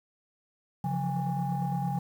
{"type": "tone cluster", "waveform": "sine", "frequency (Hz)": [138.8, 169.5, 178.3, 815], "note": ["C#3", "E3", "F3", "G#5"], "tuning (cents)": [3, 49, 36, -33], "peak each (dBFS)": [-30, -37, -31, -32], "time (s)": [0.84, 1.99], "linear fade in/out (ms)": 5, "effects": ["tanh soft clip ceiling -22 dBFS", "9-bit"]}